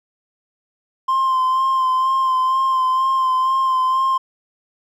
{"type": "tone with vibrato", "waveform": "triangle", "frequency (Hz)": 1046.5, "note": "C6", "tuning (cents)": 0, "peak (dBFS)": -12, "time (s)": [1.08, 4.18], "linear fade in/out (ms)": 10, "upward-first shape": "sine", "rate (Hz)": 2.1, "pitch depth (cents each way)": 26, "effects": ["tanh soft clip ceiling -9 dBFS"]}